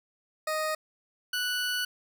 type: tone pair in turn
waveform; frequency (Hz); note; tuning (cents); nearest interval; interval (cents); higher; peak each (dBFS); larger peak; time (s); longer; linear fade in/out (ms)
20% pulse; 622.3 / 1480.1; D#5 / F#6; 0 / 0; octave + minor third; 1500; second; -23 / -23; neither; 0.47-0.75 / 1.33-1.85; second; 5
effects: none